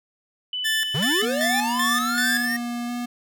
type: tone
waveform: sine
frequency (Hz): 2992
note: F#7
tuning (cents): +19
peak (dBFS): -25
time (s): 0.53-1.25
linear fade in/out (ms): 2
type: tone with tremolo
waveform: sawtooth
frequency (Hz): 1760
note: A6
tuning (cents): 0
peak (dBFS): -18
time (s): 0.64-2.46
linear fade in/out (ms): 20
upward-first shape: square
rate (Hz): 2.6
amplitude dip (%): 75
type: linear sweep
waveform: square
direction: up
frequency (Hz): 117.1 to 1874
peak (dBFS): -24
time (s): 0.94-2.57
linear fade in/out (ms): 10
type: tone with vibrato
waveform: square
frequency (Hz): 240.7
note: B3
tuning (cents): -44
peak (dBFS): -27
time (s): 1.22-3.06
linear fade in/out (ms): 10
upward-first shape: square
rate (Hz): 1.2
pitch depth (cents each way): 10
effects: none